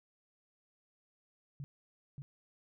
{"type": "tone with echo", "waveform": "sine", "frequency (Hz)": 140, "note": "C#3", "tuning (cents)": 18, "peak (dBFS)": -40, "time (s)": [1.6, 1.64], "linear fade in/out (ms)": 0, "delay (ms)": 580, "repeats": 1, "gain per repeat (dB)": -2, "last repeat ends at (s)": 2.22, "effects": []}